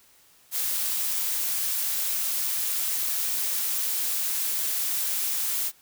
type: noise with amplitude modulation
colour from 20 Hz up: blue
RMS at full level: -26 dBFS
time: 0.51-5.72 s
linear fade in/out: 50 ms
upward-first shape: sine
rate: 299 Hz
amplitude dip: 25%
effects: white hiss -58 dBFS RMS until 5.81 s